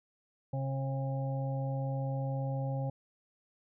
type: harmonic tone with a mistuned harmonic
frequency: 134.9 Hz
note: C#3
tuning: 47 cents flat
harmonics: 1 / 2 / 4 / 5 / 6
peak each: -32 / -44 / -40 / -52 / -44 dBFS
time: 0.53-2.9 s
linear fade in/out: 5 ms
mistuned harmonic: 5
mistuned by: +43 cents
effects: none